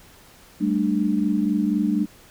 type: chord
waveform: sine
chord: G suspended second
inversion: none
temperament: equal with one note detuned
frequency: 196 / 220 / 296.9 Hz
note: G3 / A3 / D4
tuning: 0 / 0 / +19 cents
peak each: -23 dBFS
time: 0.6-2.06 s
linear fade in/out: 20 ms
effects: pink hiss -50 dBFS RMS until 2.3 s